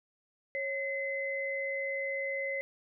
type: tone pair together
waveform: sine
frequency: 548 / 2046 Hz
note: C#5 / C7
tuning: -20 / -39 cents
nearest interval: octave + major seventh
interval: 2281 cents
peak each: -35 / -34 dBFS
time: 0.55-2.61 s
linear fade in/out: 0 ms
effects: none